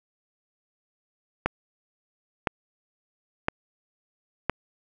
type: click train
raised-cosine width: 0.5 ms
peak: -7 dBFS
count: 4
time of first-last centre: 1.46-4.496 s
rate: 0.988 Hz
effects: none